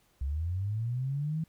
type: linear sweep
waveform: sine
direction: up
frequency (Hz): 64.4 to 163.2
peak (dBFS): -29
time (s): 0.21-1.44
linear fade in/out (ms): 5
effects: pink hiss -68 dBFS RMS until 1.48 s